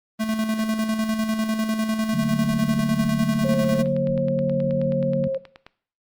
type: tone with tremolo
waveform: square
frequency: 219.5 Hz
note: A3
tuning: 4 cents flat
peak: -21 dBFS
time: 0.19-3.83 s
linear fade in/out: 20 ms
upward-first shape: square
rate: 10 Hz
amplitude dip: 50%
type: chord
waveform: sine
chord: D augmented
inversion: none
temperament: equal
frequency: 146.83 / 185 / 233.1 Hz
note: D3 / F#3 / A#3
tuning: 0 / 0 / 0 cents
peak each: -25 / -26 / -27 dBFS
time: 2.13-5.28 s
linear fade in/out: 10 ms
type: tone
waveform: sine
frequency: 536 Hz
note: C5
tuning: 42 cents sharp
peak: -22 dBFS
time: 3.44-5.38 s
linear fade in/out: 10 ms
type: click train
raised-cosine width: 0.3 ms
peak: -25 dBFS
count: 21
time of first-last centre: 3.54-5.665 s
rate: 9.41 Hz
effects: noise-tail reverb RT60 0.5 s tail -18 dB re dry + Opus 32 kbps

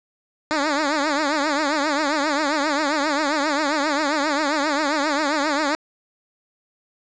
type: tone with vibrato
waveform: 10% pulse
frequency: 295.4 Hz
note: D4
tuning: 10 cents sharp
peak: -11 dBFS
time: 0.51-5.75 s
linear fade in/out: 0 ms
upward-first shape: triangle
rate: 7.5 Hz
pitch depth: 150 cents each way
effects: resampled to 16000 Hz + 7-bit

